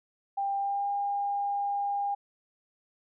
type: tone with pitch glide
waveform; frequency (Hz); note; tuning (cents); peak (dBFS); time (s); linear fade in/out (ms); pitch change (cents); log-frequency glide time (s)
sine; 794 to 806.5; G5 to G5; +22 to +49; -27; 0.37-2.15; 10; +27; 0.57-0.89
effects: none